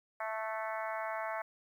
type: harmonic tone with a mistuned harmonic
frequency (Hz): 220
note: A3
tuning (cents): 0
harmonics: 3 / 4 / 5 / 6 / 7 / 8 / 9 / 10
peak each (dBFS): -39 / -41 / -43 / -45 / -46 / -47 / -48 / -49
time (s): 0.2-1.42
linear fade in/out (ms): 5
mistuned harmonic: 7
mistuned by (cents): -20
effects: 11-bit